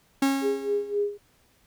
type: tone with exponential decay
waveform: 45% pulse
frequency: 273 Hz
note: C#4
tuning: 26 cents flat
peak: -18 dBFS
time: 0.22-1.05 s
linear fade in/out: 5 ms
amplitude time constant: 180 ms
type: tone with tremolo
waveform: sine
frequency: 409.7 Hz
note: G#4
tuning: 24 cents flat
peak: -21 dBFS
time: 0.41-1.18 s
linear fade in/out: 50 ms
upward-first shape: sine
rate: 3.8 Hz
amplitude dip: 80%
effects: pink hiss -63 dBFS RMS until 1.66 s